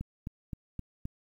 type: click train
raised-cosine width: 5 ms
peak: -24 dBFS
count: 5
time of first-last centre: 0.01-1.054 s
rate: 3.83 Hz
effects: 10-bit